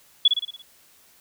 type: tone with echo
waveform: sine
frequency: 3392 Hz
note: G#7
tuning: 36 cents sharp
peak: -11 dBFS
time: 0.25-0.28 s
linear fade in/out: 5 ms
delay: 57 ms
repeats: 6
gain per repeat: -5 dB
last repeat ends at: 0.622 s
effects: white hiss -56 dBFS RMS until 1.2 s